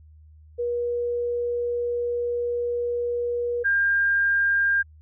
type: tone pair in turn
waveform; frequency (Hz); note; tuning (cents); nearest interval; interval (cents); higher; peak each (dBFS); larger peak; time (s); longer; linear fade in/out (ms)
sine; 480.3 / 1603; B4 / G6; -48 / +38; octave + major sixth; 2086; second; -23 / -18; second; 0.58-3.64 / 3.64-4.83; first; 20
effects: added 77 Hz sine -47 dBFS peak until 5.01 s